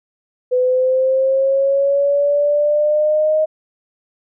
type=linear sweep; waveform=sine; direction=up; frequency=500 to 625 Hz; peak=-12 dBFS; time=0.51-3.46 s; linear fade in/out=20 ms; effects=none